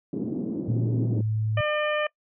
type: band-pass noise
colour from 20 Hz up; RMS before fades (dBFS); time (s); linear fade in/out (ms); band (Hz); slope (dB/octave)
pink; -30; 0.13-1.21; 2; 180 to 360; 24
type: tone with pitch glide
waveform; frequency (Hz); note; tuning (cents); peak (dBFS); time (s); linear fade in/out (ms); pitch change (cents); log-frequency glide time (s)
sine; 116.54 to 108.74; A#2 to A2; 0 to -20; -23; 0.68-1.61; 5; -120; 1.12-1.18
type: harmonic tone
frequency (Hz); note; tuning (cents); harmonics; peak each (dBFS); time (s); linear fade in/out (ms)
602; D5; +43; 1 / 2 / 3 / 4 / 5; -25 / -31 / -31 / -33 / -36; 1.57-2.07; 5
effects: noise-tail reverb RT60 0.1 s tail -23 dB re dry